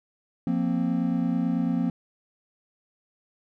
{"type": "chord", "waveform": "triangle", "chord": "F suspended fourth", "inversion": "none", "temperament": "just", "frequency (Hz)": [174.61, 232.8, 261.9], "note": ["F3", "Bb3", "C4"], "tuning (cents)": [0, -2, 2], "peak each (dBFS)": -25, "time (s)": [0.47, 1.9], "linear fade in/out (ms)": 2, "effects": []}